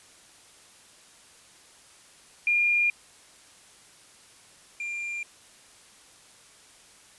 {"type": "tone pair in turn", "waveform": ["sine", "triangle"], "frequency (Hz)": [2412, 2390], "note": ["D7", "D7"], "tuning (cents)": [46, 30], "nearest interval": "unison", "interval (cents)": 16, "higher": "first", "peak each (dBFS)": [-20, -29], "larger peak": "first", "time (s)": [[2.47, 2.9], [4.8, 5.23]], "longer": "neither", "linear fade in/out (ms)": 2, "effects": ["white hiss -54 dBFS RMS until 7.18 s", "resampled to 24000 Hz"]}